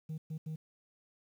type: tone bursts at uneven times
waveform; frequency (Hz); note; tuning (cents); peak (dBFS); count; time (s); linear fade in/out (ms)
sine; 157.1; D#3; +17; -34; 3; 0.09-0.18 / 0.3-0.38 / 0.46-0.56; 10
effects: tanh soft clip ceiling -36 dBFS + 11-bit